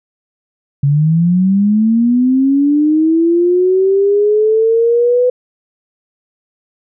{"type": "linear sweep", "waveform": "sine", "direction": "up", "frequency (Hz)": [137.8, 501], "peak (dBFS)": -8, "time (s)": [0.83, 5.3], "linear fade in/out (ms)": 5, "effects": []}